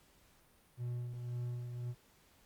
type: tone with tremolo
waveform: triangle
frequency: 121.6 Hz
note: B2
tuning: 26 cents flat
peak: -34 dBFS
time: 0.77-1.95 s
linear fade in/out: 50 ms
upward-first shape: sine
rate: 1.9 Hz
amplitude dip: 45%
effects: pink hiss -67 dBFS RMS until 2.45 s + Opus 48 kbps